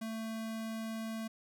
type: tone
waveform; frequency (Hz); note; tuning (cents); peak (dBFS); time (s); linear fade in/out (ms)
square; 222.9; A3; +23; -38; 0.01-1.28; 10
effects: none